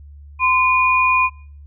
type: tone pair together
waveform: sine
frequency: 1028 / 2445 Hz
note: C6 / D#7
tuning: -31 / -31 cents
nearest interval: octave + minor third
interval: 1500 cents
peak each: -15 dBFS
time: 0.39-1.3 s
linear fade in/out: 50 ms
effects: noise-tail reverb RT60 0.5 s tail -23 dB re dry + added 72 Hz sine -37 dBFS peak until 1.66 s